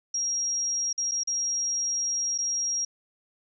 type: tone with dropouts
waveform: sine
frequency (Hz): 5630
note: F8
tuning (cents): +13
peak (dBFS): -25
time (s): 0.14-2.85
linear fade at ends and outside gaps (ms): 5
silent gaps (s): 0.929-0.978 / 1.113-1.117 / 1.235-1.273 / 2.379-2.385
effects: none